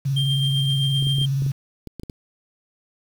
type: tone with vibrato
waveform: sine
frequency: 136.7 Hz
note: C#3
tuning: 24 cents flat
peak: -19 dBFS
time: 0.05-1.52 s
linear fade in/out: 10 ms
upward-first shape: square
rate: 19 Hz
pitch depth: 46 cents each way
type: tone with tremolo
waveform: triangle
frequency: 3181 Hz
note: G7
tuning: 25 cents sharp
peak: -20 dBFS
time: 0.16-1.26 s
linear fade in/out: 10 ms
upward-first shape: sine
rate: 7.7 Hz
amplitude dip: 40%
type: clicks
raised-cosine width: 3 ms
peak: -22 dBFS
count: 10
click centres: 1.025 / 1.069 / 1.184 / 1.215 / 1.421 / 1.464 / 1.873 / 1.997 / 2.034 / 2.098 s
effects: 7-bit